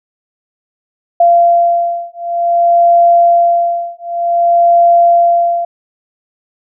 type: beating tone pair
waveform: sine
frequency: 688 / 688.54 Hz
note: F5 / F5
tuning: -26 / -25 cents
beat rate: 0.54 Hz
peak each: -10 dBFS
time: 1.2-5.65 s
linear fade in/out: 5 ms
effects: none